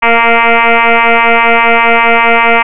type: tone with frequency modulation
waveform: sine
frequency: 698.5 Hz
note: F5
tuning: in tune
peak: -4 dBFS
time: 0.02-2.63 s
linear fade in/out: 10 ms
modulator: 232 Hz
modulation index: 7.9
effects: none